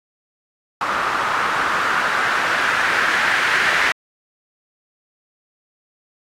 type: noise with low-pass filter sweep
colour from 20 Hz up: blue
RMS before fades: -19 dBFS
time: 0.81-3.92 s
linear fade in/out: 2 ms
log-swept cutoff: 1200 to 1800 Hz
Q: 2.8
effects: AAC 64 kbps